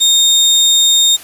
30% pulse tone, 3680 Hz, A#7, 23 cents flat, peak -5 dBFS, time 0-1.17 s, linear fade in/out 20 ms, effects white hiss -35 dBFS RMS until 1.23 s + resampled to 32000 Hz

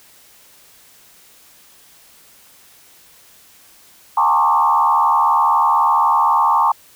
sine tone with frequency modulation, 993 Hz, B5, 9 cents sharp, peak -11 dBFS, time 4.17-6.72 s, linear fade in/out 5 ms, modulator 76 Hz, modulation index 2.3, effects white hiss -48 dBFS RMS until 6.95 s

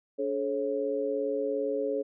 sine tone cluster, 287.9 / 427.7 / 545 Hz, D4 / A4 / C#5, -34 / -49 / -29 cents, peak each -35 / -30 / -31 dBFS, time 0.18-2.03 s, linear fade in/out 20 ms, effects none

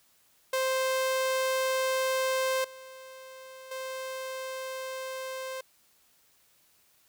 sawtooth tone with level steps, 523.3 Hz, C5, in tune, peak -22 / -41 / -31 dBFS, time 0.53-5.61 s, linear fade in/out 5 ms, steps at 2.64 / 3.71 s, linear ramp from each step 5 ms, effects white hiss -65 dBFS RMS until 7.08 s

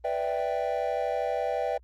triangle chord, E minor seventh, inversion second, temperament equal, 493.9 / 587.3 / 659.3 / 784 Hz, B4 / D5 / E5 / G5, 0 / 0 / 0 / 0 cents, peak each -30 dBFS, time 0.04-1.78 s, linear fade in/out 10 ms, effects added 60 Hz sine -53 dBFS peak until 1.83 s + Opus 32 kbps

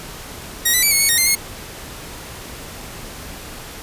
5% pulse tone with pitch steps, 1887 / 1990 / 2305 / 2191 / 2217 / 1862 / 2092 / 2164 Hz, A#6 / B6 / D7 / C#7 / C#7 / A#6 / C7 / C#7, +21 / +13 / -33 / -21 / 0 / -2 / -1 / -42 cents, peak -3 dBFS, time 0.65-1.354 s, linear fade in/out 10 ms, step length 88 ms, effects pink hiss -34 dBFS RMS until 3.82 s + resampled to 32000 Hz

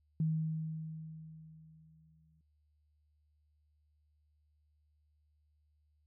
sine tone with exponential decay, 158.5 Hz, D#3, 32 cents sharp, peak -28 dBFS, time 0.2-2.41 s, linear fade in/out 2 ms, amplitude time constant 480 ms, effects added 75 Hz sine -70 dBFS peak until 6.06 s

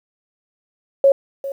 sine tone with echo, 550 Hz, C#5, 14 cents flat, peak -8 dBFS, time 1.04-1.12 s, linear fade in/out 2 ms, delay 400 ms, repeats 1, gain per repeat -15 dB, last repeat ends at 1.52 s, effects 8-bit

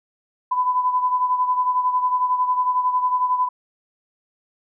sine beating tone pair, 1000 / 1011 Hz, B5 / B5, +21 / +40 cents, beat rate 11 Hz, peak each -18 / -25 dBFS, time 0.51-3.49 s, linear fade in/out 10 ms, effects none

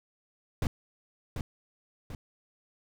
brown noise with echo, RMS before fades -27 dBFS, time 0.62-0.67 s, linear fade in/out 2 ms, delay 740 ms, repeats 2, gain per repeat -6 dB, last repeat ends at 2.15 s, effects none

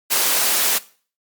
white high-pass noise, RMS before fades -18 dBFS, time 0.1-0.79 s, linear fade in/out 20 ms, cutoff 310 Hz, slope 12 dB/octave, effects noise-tail reverb RT60 0.4 s tail -18 dB re dry + Opus 48 kbps

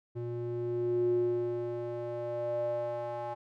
square tone with band-pass filter sweep, 119.3 Hz, A#2, 41 cents sharp, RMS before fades -33 dBFS, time 0.15-3.35 s, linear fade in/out 20 ms, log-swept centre 260 to 760 Hz, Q 6.5, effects none

